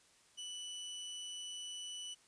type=tone; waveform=sawtooth; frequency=2971 Hz; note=F#7; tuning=6 cents sharp; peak=-40 dBFS; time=0.37-2.15 s; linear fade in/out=20 ms; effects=white hiss -67 dBFS RMS until 2.27 s + resampled to 22050 Hz